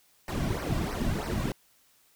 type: noise with flanger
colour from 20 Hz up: brown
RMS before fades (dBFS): -30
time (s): 0.28-1.52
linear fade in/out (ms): 2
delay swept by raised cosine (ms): 0.28 to 2.38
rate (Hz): 3.1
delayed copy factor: -0.8
effects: white hiss -64 dBFS RMS until 2.15 s